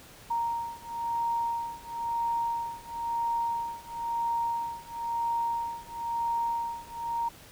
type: beating tone pair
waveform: sine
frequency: 931 / 931.99 Hz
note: A#5 / A#5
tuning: -2 / -1 cents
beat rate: 0.99 Hz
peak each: -32 / -31 dBFS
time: 0.3-7.29 s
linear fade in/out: 10 ms
effects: pink hiss -51 dBFS RMS until 7.51 s